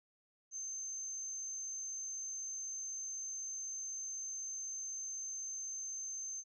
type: tone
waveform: sine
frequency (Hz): 6272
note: G8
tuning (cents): 0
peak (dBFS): -40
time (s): 0.51-6.44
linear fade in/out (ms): 50
effects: none